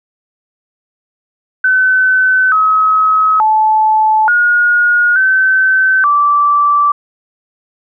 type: tone with pitch steps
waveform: sine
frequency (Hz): 1518 / 1278 / 868 / 1440 / 1534 / 1164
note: F#6 / D#6 / A5 / F#6 / G6 / D6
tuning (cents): +44 / +46 / -24 / -47 / -38 / -16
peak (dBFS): -7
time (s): 1.64-6.92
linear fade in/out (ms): 5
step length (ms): 880
effects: none